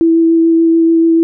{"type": "tone with vibrato", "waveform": "sine", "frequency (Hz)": 329.6, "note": "E4", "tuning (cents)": 0, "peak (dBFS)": -6, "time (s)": [0.01, 1.23], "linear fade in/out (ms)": 0, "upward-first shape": "sine", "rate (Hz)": 6.9, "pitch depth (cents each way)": 10, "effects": []}